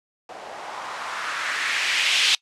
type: noise with low-pass filter sweep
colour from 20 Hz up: violet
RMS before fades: -25 dBFS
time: 0.29-2.35 s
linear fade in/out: 2 ms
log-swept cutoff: 610 to 3300 Hz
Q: 2
effects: noise-tail reverb RT60 0.1 s tail -23 dB re dry + low-pass 9000 Hz 12 dB/octave